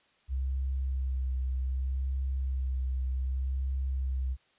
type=tone with vibrato; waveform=sine; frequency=65.41 Hz; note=C2; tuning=in tune; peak=-28 dBFS; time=0.28-4.37 s; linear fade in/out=50 ms; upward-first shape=sine; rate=0.65 Hz; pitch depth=25 cents each way; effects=white hiss -67 dBFS RMS until 4.58 s + resampled to 8000 Hz